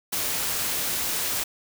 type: noise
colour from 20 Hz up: white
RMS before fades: -27 dBFS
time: 0.12-1.44 s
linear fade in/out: 10 ms
effects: none